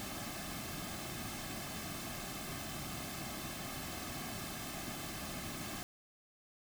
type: noise with comb filter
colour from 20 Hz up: pink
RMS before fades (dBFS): -43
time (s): 0-5.83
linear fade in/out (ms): 0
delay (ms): 2.1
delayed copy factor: -0.65
effects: none